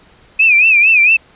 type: tone with vibrato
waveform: sine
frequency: 2507 Hz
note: D#7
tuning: 12 cents sharp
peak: -6 dBFS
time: 0.39-1.17 s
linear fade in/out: 10 ms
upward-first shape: sine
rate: 4.4 Hz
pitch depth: 120 cents each way
effects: pink hiss -47 dBFS RMS until 1.35 s + resampled to 8000 Hz